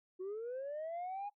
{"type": "linear sweep", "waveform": "sine", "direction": "up", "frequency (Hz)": [359.9, 830.6], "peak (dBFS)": -37, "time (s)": [0.19, 1.3], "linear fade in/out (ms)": 20, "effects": ["noise-tail reverb RT60 0.1 s tail -18 dB re dry", "tanh soft clip ceiling -37 dBFS"]}